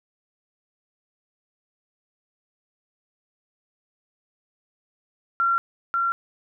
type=tone with echo; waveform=sine; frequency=1370 Hz; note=F6; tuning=34 cents flat; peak=-18 dBFS; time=5.4-5.58 s; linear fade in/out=0 ms; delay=540 ms; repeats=1; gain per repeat=-2 dB; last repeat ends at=6.12 s; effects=none